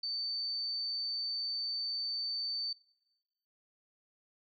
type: tone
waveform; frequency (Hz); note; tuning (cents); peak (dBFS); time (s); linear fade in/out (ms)
sine; 4558; C#8; +47; -34; 0.03-2.73; 5
effects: noise-tail reverb RT60 1.0 s tail -20 dB re dry